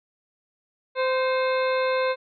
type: harmonic tone with a mistuned harmonic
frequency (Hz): 518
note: C5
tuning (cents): -17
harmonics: 1 / 2 / 3 / 4 / 5 / 7 / 8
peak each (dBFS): -22 / -28 / -32 / -34 / -36 / -39 / -40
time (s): 0.95-2.16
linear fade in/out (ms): 50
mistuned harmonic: 4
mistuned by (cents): +50
effects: none